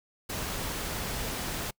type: noise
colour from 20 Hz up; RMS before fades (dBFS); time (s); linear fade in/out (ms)
pink; -34; 0.29-1.71; 10
effects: noise-tail reverb RT60 0.1 s tail -26 dB re dry